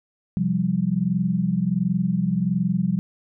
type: chord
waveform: sine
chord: C suspended fourth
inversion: none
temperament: equal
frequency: 130.81 / 174.61 / 196 Hz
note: C3 / F3 / G3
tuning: 0 / 0 / 0 cents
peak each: -28 / -22 / -23 dBFS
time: 0.37-2.99 s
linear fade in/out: 0 ms
effects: none